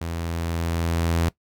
sawtooth tone with level ramp, 83.7 Hz, E2, 27 cents sharp, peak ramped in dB -24 to -15 dBFS, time 0.01-1.29 s, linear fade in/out 5 ms, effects noise-tail reverb RT60 0.1 s tail -20 dB re dry

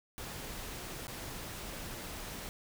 pink noise with dropouts, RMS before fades -43 dBFS, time 0.18-2.49 s, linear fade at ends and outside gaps 0 ms, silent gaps 1.07-1.08 s, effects none

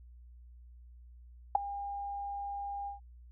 sine tone with ADSR envelope, 805 Hz, G5, 46 cents sharp, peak -17 dBFS, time 1.55-3 s, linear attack 4 ms, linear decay 8 ms, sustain -19 dB, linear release 130 ms, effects added 60 Hz sine -51 dBFS peak until 3.31 s

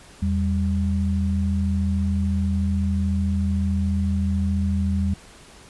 sine tone pair together, 82.41 / 196.16 Hz, E2 / G3, 0 / +1 cents, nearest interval octave + minor third, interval 1501 cents, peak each -21 / -23 dBFS, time 0.22-5.14 s, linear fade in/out 5 ms, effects pink hiss -47 dBFS RMS until 5.69 s + resampled to 24000 Hz

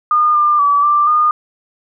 sine tone with pitch steps, 1217 / 1197 / 1148 / 1180 / 1220 Hz, D#6 / D6 / D6 / D6 / D#6, -39 / +33 / -40 / +8 / -34 cents, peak -9 dBFS, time 0.11-1.31 s, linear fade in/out 2 ms, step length 240 ms, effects none

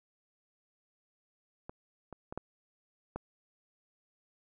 clicks, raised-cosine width 1 ms, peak -28 / -30 / -27 / -22 / -23 dBFS, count 5, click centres 1.695 / 2.127 / 2.325 / 2.376 / 3.16 s, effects none

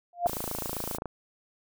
sine tone with exponential growth, 698.5 Hz, F5, in tune, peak -17 dBFS, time 0.13-0.27 s, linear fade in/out 2 ms, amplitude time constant 30 ms
click train, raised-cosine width 1 ms, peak -19 dBFS, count 23, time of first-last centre 0.26-1.057 s, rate 27.6 Hz
blue noise, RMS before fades -37 dBFS, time 0.26-0.98 s, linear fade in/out 20 ms
effects none

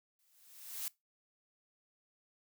blue noise with exponential growth, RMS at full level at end -37 dBFS, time 0.19-0.88 s, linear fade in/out 1 ms, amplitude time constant 150 ms, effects noise-tail reverb RT60 0.2 s tail -22 dB re dry

